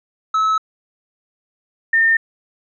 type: tone pair in turn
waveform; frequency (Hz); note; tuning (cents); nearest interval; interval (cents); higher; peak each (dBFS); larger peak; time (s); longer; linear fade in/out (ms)
triangle / sine; 1297 / 1814.6; E6 / A#6; -28 / -47; tritone; 581; second; -12 / -11; second; 0.34-0.58 / 1.93-2.17; neither; 5
effects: resampled to 16000 Hz